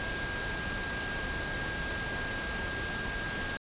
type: tone in noise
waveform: sine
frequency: 1614 Hz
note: G#6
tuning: 50 cents flat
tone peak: -36 dBFS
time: 0-3.57 s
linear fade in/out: 0 ms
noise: pink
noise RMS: -36 dBFS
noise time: 0-3.57 s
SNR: -3 dB
effects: resampled to 8000 Hz